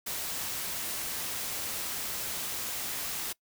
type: noise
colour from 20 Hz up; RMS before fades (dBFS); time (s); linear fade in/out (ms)
white; -35; 0.06-3.33; 10
effects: noise-tail reverb RT60 0.1 s tail -22 dB re dry